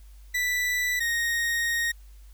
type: tone pair in turn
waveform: 40% pulse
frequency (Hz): 1975.5 / 1864.6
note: B6 / A#6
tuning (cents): 0 / 0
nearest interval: minor second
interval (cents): 100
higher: first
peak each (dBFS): -23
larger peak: neither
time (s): 0.34-1 / 1-1.92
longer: second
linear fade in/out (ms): 10
effects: added 50 Hz sine -45 dBFS peak until 2.33 s + white hiss -62 dBFS RMS until 2.33 s